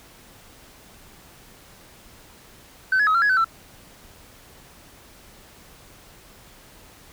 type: tone with pitch steps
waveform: sine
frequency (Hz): 1527 / 1688 / 1272 / 1368 / 1674 / 1519 / 1338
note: G6 / G#6 / D#6 / F6 / G#6 / F#6 / E6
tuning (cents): -46 / +28 / +38 / -36 / +13 / +45 / +25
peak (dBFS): -14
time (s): 2.92-3.445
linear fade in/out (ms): 5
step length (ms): 75
effects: tanh soft clip ceiling -14 dBFS + pink hiss -49 dBFS RMS until 7.12 s